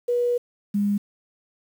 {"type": "tone pair in turn", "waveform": "sine", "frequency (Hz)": [484.3, 203.6], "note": ["B4", "G#3"], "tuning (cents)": [-34, -34], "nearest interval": "octave + minor third", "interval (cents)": 1500, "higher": "first", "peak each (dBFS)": -19, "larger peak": "neither", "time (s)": [[0.08, 0.38], [0.74, 0.98]], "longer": "first", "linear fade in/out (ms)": 10, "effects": ["8-bit"]}